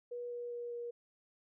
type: tone with pitch steps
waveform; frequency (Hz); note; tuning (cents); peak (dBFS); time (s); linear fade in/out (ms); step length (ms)
sine; 484 / 481.2 / 478.4 / 475.7; B4 / B4 / A#4 / A#4; -35 / -45 / +45 / +35; -39; 0.11-0.91; 10; 200
effects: none